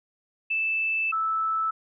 sine tone pair in turn, 2637 / 1312.8 Hz, E7 / E6, 0 / -8 cents, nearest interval octave, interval 1208 cents, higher first, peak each -23 dBFS, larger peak neither, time 0.5-1.12 / 1.12-1.71 s, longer first, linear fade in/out 10 ms, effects none

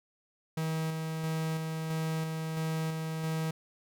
45% pulse tone with tremolo, 159.7 Hz, D#3, 45 cents sharp, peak -30 dBFS, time 0.57-3.51 s, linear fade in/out 5 ms, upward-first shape square, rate 1.5 Hz, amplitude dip 30%, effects none

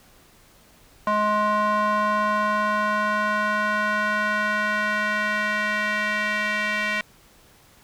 square tone with band-pass filter sweep, 210.5 Hz, G#3, 24 cents sharp, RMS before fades -23 dBFS, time 1.07-7.01 s, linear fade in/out 2 ms, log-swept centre 1000 to 2100 Hz, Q 2.6, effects pink hiss -54 dBFS RMS until 7.83 s

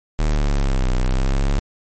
square linear two-way sweep, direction down then up, 38.89 to 30.94 to 35.45 Hz, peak -16 dBFS, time 0.19-1.59 s, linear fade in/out 0 ms, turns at 0.94 s, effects MP3 32 kbps

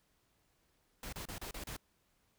pink noise bursts, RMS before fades -44 dBFS, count 6, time 1.03-1.766 s, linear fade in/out 2 ms, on 96 ms, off 32 ms, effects pink hiss -75 dBFS RMS until 2.38 s

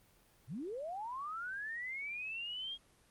sine linear sweep, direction up, 98 to 3278 Hz, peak -39 dBFS, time 0.47-2.78 s, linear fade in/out 50 ms, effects pink hiss -67 dBFS RMS until 3.1 s + Opus 24 kbps

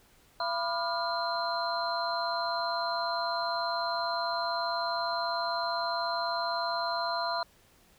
sine tone cluster, 679 / 987 / 1194 / 1417 / 4128 Hz, F5 / B5 / D6 / F6 / C8, -49 / -1 / +28 / +25 / -24 cents, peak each -33 / -33 / -38 / -38 / -36 dBFS, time 0.4-7.43 s, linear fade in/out 2 ms, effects pink hiss -62 dBFS RMS until 7.98 s

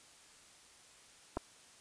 clicks, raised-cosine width 1 ms, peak -22 / -24 dBFS, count 2, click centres 1.37 / 1.373 s, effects white hiss -60 dBFS RMS until 1.8 s + resampled to 22050 Hz

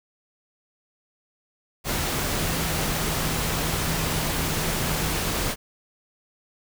sine tone in noise, 159.8 Hz, D#3, 47 cents sharp, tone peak -32 dBFS, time 2.36-5.34 s, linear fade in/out 50 ms, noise pink, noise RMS -26 dBFS, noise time 1.84-5.56 s, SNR -9 dB, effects none

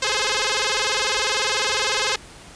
5% pulse tone with vibrato, 471.1 Hz, A#4, 18 cents sharp, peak -8 dBFS, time 0.02-2.16 s, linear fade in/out 5 ms, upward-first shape square, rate 20 Hz, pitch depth 190 cents each way, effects pink hiss -43 dBFS RMS until 2.55 s + resampled to 22050 Hz

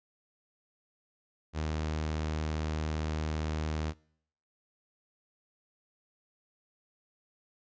sawtooth tone, 77.6 Hz, D#2, 4 cents flat, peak -27 dBFS, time 1.53-3.94 s, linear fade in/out 50 ms, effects noise-tail reverb RT60 0.7 s tail -25 dB re dry + resampled to 16000 Hz

